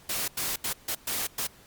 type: noise bursts at uneven times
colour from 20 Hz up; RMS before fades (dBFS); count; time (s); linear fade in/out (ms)
white; -30; 6; 0.09-0.28 / 0.37-0.56 / 0.64-0.73 / 0.88-0.95 / 1.07-1.27 / 1.38-1.47; 5
effects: pink hiss -55 dBFS RMS until 1.66 s + Opus 48 kbps